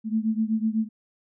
sine beating tone pair, 217.4 / 225.4 Hz, A3 / A3, -21 / +42 cents, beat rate 8 Hz, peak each -24 / -26 dBFS, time 0.04-0.89 s, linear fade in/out 50 ms, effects none

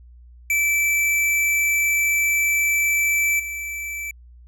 square tone with level steps, 2321 Hz, D7, 21 cents flat, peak -18 / -28 dBFS, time 0.5-4.11 s, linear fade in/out 2 ms, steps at 3.39 s, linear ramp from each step 10 ms, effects added 60 Hz sine -43 dBFS peak until 4.47 s

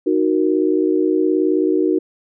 sine chord, D# minor, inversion none, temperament equal, 311.1 / 370 / 466.2 Hz, D#4 / F#4 / A#4, 0 / 0 / 0 cents, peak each -17 / -17 / -22 dBFS, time 0.06-1.99 s, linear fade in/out 10 ms, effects none

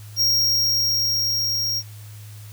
square tone with level ramp, 5588 Hz, F8, in tune, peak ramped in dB -16 to -22 dBFS, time 0.16-1.83 s, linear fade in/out 50 ms, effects added 105 Hz sine -37 dBFS peak until 2.52 s + white hiss -48 dBFS RMS until 2.52 s

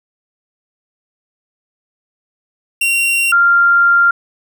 45% pulse / sine tone pair in turn, 2751 / 1391.5 Hz, F7 / F6, -27 / -7 cents, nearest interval octave, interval 1180 cents, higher first, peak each -12 / -7 dBFS, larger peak second, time 2.81-3.32 / 3.32-4.11 s, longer second, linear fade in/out 5 ms, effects none

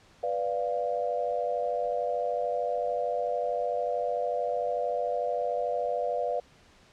sine chord, B diminished, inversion none, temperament equal, 493.9 / 587.3 / 698.5 Hz, B4 / D5 / F5, 0 / 0 / 0 cents, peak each -31 dBFS, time 0.23-6.4 s, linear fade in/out 5 ms, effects pink hiss -58 dBFS RMS until 6.92 s + low-pass 6000 Hz 12 dB/octave

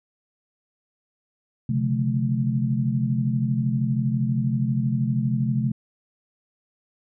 sine tone cluster, 130.7 / 143.3 / 176.7 / 216.2 Hz, C3 / D3 / F3 / A3, -1 / -42 / +21 / -30 cents, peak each -23 / -28 / -31 / -25 dBFS, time 1.69-5.72 s, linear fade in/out 5 ms, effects none

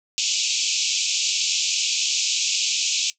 white band-pass noise, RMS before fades -23 dBFS, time 0.18-3.1 s, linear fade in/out 0 ms, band 2400 to 7300 Hz, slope 96 dB/octave, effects noise-tail reverb RT60 0.1 s tail -17 dB re dry

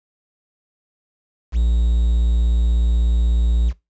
triangle tone with quantisation, 58.2 Hz, A#1, 2 cents flat, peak -12 dBFS, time 1.52-3.73 s, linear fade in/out 50 ms, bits 7, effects noise-tail reverb RT60 0.2 s tail -19 dB re dry + resampled to 16000 Hz

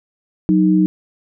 sine tone pair together, 185 / 311.1 Hz, F#3 / D#4, 0 / 0 cents, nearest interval major sixth, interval 900 cents, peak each -13 dBFS, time 0.49-0.86 s, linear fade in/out 0 ms, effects none

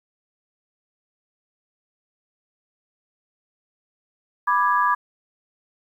sine chord, G# diminished, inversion first, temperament equal with one note detuned, 987.8 / 1180.1 / 1661.2 Hz, B5 / D6 / G#6, 0 / +8 / 0 cents, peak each -20 / -20 / -24 dBFS, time 4.47-4.95 s, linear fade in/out 10 ms, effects 9-bit

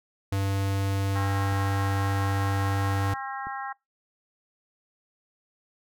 square tone, 98 Hz, G2, in tune, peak -25 dBFS, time 0.32-3.14 s, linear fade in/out 5 ms
harmonic tone, 268.3 Hz, C4, 44 cents sharp, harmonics 3 / 4 / 5 / 6 / 7, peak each -35 / -37 / -39 / -41 / -42 dBFS, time 1.15-3.73 s, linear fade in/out 10 ms
clicks, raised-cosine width 3 ms, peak -28 / -30 dBFS, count 2, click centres 1.526 / 3.47 s
effects noise-tail reverb RT60 0.2 s tail -24 dB re dry

